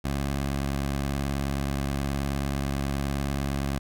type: tone with vibrato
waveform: 15% pulse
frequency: 69.3 Hz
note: C#2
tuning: in tune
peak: -20 dBFS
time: 0.04-3.79 s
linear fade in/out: 10 ms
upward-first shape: sine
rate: 19 Hz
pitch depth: 77 cents each way
effects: none